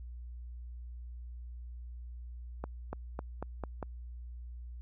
accelerating click train, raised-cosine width 1 ms, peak -23 dBFS, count 6, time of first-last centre 2.64-3.828 s, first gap 290 ms, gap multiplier 0.9, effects added 60 Hz sine -42 dBFS peak until 4.81 s

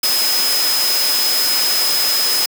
sine tone in noise, 5080 Hz, D#8, 35 cents sharp, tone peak -16 dBFS, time 0.03-2.46 s, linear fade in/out 5 ms, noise white, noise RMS -19 dBFS, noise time 0.03-2.46 s, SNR 0 dB, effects high-pass 300 Hz 12 dB/octave

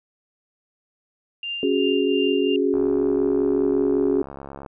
sine tone with tremolo, 2794 Hz, F7, in tune, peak -25 dBFS, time 1.43-2.56 s, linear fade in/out 2 ms, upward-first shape triangle, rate 2.8 Hz, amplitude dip 65%
sine chord, C# suspended fourth, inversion none, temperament equal, 277.2 / 370 / 415.3 Hz, C#4 / F#4 / G#4, 0 / 0 / 0 cents, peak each -22 dBFS, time 1.63-4.22 s, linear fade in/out 2 ms
click train, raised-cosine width 1 ms, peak -22 dBFS, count 134, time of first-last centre 2.74-4.662 s, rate 69.2 Hz
effects none

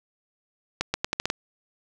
accelerating click train, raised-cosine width 0.2 ms, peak -7 dBFS, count 7, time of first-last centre 0.81-1.301 s, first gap 130 ms, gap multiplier 0.81, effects none

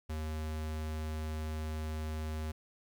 square tone, 77.9 Hz, D#2, 3 cents sharp, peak -36 dBFS, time 0.09-2.52 s, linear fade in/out 10 ms, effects 12-bit

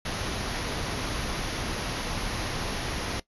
pink band-stop noise, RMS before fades -31 dBFS, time 0.05-3.2 s, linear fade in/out 5 ms, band 6500 to 10000 Hz, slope 96 dB/octave, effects noise-tail reverb RT60 0.1 s tail -18 dB re dry + resampled to 24000 Hz

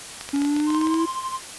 clicks, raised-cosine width 0.2 ms, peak -15 dBFS, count 12, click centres 0.211 / 0.29 / 0.361 / 0.419 / 0.45 / 0.565 / 0.601 / 0.704 / 0.747 / 0.814 / 0.871 / 0.942 s
triangle exponential sweep, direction up, 278.8 to 332.2 Hz, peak -17 dBFS, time 0.33-1.06 s, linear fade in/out 10 ms
triangle tone with tremolo, 1048 Hz, C6, 2 cents sharp, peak -22 dBFS, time 0.66-1.41 s, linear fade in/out 50 ms, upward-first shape sine, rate 12 Hz, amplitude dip 65%
effects white hiss -37 dBFS RMS until 1.58 s + resampled to 24000 Hz

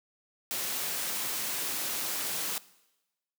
white noise, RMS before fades -33 dBFS, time 0.51-2.58 s, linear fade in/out 0 ms, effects noise-tail reverb RT60 1.0 s tail -20 dB re dry + high-pass 150 Hz 12 dB/octave

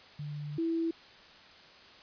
sine tone pair in turn, 147.4 / 330 Hz, D3 / E4, +7 / +2 cents, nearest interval octave + major second, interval 1395 cents, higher second, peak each -36 / -28 dBFS, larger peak second, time 0.19-0.58 / 0.58-0.91 s, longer first, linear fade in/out 5 ms, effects white hiss -54 dBFS RMS until 2.02 s + resampled to 11025 Hz

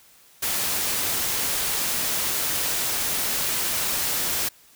white noise, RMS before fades -25 dBFS, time 0.42-4.49 s, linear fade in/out 10 ms, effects white hiss -54 dBFS RMS until 4.75 s

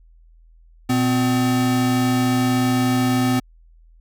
square tone pair together, 120.9 / 254.3 Hz, B2 / C4, -36 / -49 cents, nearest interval octave + minor second, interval 1287 cents, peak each -23 / -18 dBFS, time 0.89-3.4 s, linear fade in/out 10 ms, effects added 41 Hz sine -47 dBFS peak until 4 s

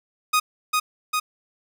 sawtooth tone with echo, 1244.5 Hz, D#6, in tune, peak -13 dBFS, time 0.33-0.4 s, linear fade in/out 10 ms, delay 400 ms, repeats 2, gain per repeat -2 dB, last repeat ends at 1.2 s, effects none

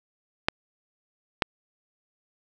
clicks, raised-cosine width 0.3 ms, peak -4 dBFS, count 2, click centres 0.485 / 1.422 s, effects none

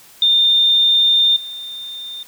sine tone with level steps, 3616 Hz, A7, 47 cents sharp, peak -10 / -27 dBFS, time 0.22-2.23 s, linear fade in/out 2 ms, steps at 1.36 s, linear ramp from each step 5 ms, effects white hiss -45 dBFS RMS until 2.27 s

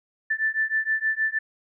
sine beating tone pair, 1760 / 1766.4 Hz, A6 / A6, 0 / +6 cents, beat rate 6.4 Hz, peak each -25 dBFS, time 0.3-1.39 s, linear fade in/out 10 ms, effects none

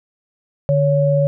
sine tone pair together, 147.34 / 560 Hz, D3 / C#5, +6 / +18 cents, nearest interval octave + major seventh, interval 2312 cents, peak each -15 dBFS, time 0.69-1.27 s, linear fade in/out 0 ms, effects none

